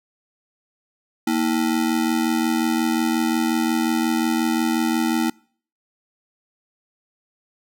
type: ring-modulated tone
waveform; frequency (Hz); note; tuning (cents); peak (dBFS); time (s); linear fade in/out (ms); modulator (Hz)
square; 277.2; C#4; 0; -16; 1.27-5.3; 5; 42.8
effects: noise-tail reverb RT60 0.5 s tail -25 dB re dry